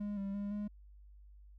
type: tone with pitch steps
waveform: triangle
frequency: 205.7 / 197.2 / 202.4 / 207.1 Hz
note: G#3 / G3 / G#3 / G#3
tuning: -16 / +11 / -44 / -5 cents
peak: -34 dBFS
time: 0-0.68 s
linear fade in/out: 10 ms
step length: 170 ms
effects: added 50 Hz sine -54 dBFS peak until 1.58 s